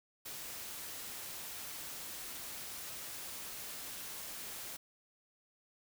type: noise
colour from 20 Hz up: white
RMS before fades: -45 dBFS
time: 0.25-4.77 s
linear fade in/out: 10 ms
effects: none